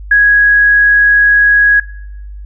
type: tone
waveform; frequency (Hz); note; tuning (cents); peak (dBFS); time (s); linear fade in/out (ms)
sine; 1661.2; G#6; 0; -4; 0.11-1.8; 5
effects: noise-tail reverb RT60 0.9 s tail -21 dB re dry + added 50 Hz sine -25 dBFS peak until 2.45 s